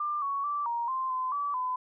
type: tone with pitch steps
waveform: sine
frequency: 1191 / 1115 / 1166 / 940 / 1045 / 1026 / 1151 / 1011 Hz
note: D6 / C#6 / D6 / A#5 / C6 / C6 / D6 / B5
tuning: +24 / +10 / -13 / +14 / -2 / -34 / -35 / +40 cents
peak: -28 dBFS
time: 0-1.76 s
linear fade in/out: 5 ms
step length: 220 ms
effects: none